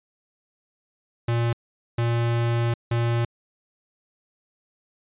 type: tone bursts at uneven times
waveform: square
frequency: 117.6 Hz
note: A#2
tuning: 16 cents sharp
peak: -21 dBFS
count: 3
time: 1.28-1.53 / 1.98-2.74 / 2.91-3.25 s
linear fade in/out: 5 ms
effects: resampled to 8000 Hz